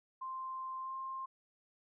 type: tone with pitch glide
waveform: sine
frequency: 1046.5 to 1058 Hz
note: C6 to C6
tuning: 0 to +19 cents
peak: -39 dBFS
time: 0.21-1.26 s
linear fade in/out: 10 ms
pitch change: +19 cents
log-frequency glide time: 0.8-0.94 s
effects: none